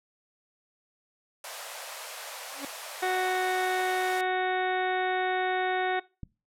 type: band-pass noise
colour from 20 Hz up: pink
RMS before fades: -41 dBFS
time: 1.44-4.21 s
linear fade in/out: 2 ms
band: 520 to 14000 Hz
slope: 48 dB/octave
type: tone with exponential growth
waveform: sawtooth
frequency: 280.4 Hz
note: C#4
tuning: 20 cents sharp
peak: -28 dBFS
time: 2.52-2.65 s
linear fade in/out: 2 ms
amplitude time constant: 28 ms
type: harmonic tone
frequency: 370 Hz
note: F#4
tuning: in tune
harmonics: 1 / 2 / 3 / 4 / 5 / 6 / 7 / 8 / 9 / 10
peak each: -30 / -28 / -40 / -35 / -35 / -39 / -49 / -51 / -51 / -43 dBFS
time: 3.02-6 s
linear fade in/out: 10 ms
type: click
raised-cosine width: 5 ms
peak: -25 dBFS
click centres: 6.233 s
effects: noise-tail reverb RT60 0.3 s tail -22 dB re dry